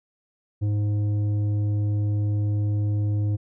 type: tone with tanh clipping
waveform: sine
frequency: 103.83 Hz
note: G#2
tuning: in tune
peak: -22 dBFS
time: 0.61-3.37 s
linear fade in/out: 20 ms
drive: 8 dB
effects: none